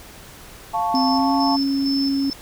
sine chord, F augmented, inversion none, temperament equal, 698.5 / 880 / 1108.7 Hz, F5 / A5 / C#6, 0 / 0 / 0 cents, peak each -24 / -21 / -27 dBFS, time 0.73-1.57 s, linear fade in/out 20 ms
sine tone with pitch glide, 261.6 to 274.4 Hz, C4 to C#4, 0 to -17 cents, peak -18 dBFS, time 0.94-2.3 s, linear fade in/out 2 ms, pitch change +83 cents, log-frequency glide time 1.07-1.34 s
sine tone with tremolo, 5274 Hz, E8, in tune, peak -24 dBFS, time 0.95-2.33 s, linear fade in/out 0 ms, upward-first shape square, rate 2.2 Hz, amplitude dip 55%
effects pink hiss -42 dBFS RMS until 2.41 s

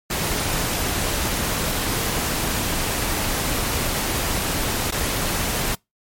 pink noise with dropouts, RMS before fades -23 dBFS, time 0.1-5.75 s, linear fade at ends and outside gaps 5 ms, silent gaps 4.909-4.921 s, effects noise-tail reverb RT60 0.2 s tail -26 dB re dry + MP3 64 kbps

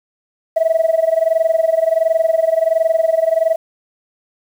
sine tone with amplitude modulation, 651 Hz, E5, 22 cents flat, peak -7 dBFS, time 0.56-3.56 s, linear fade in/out 10 ms, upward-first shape sine, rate 21.4 Hz, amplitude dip 90%, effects tanh soft clip ceiling -6 dBFS + 7-bit

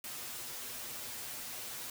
white noise with comb filter, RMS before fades -43 dBFS, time 0.04-1.9 s, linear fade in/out 2 ms, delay 8.2 ms, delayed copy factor +0.8, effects none

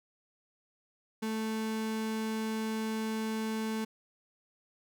35% pulse tone, 220 Hz, A3, in tune, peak -30 dBFS, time 1.22-3.85 s, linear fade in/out 10 ms, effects none

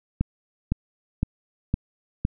click train, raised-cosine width 5 ms, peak -9 dBFS, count 5, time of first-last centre 0.21-2.251 s, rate 1.96 Hz, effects none

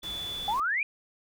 sine tone, 3463 Hz, A7, 28 cents flat, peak -33 dBFS, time 0.02-0.55 s, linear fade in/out 50 ms
pink noise, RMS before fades -44 dBFS, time 0.03-0.6 s, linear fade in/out 2 ms
sine exponential sweep, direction up, 784 to 2488 Hz, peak -25 dBFS, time 0.48-0.83 s, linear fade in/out 2 ms
effects none

